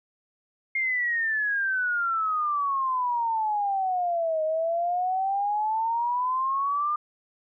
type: exponential two-way sweep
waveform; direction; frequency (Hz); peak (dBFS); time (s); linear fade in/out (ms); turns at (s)
sine; down then up; 2135 to 622.3 to 1212; -23; 0.75-6.96; 5; 4.43
effects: none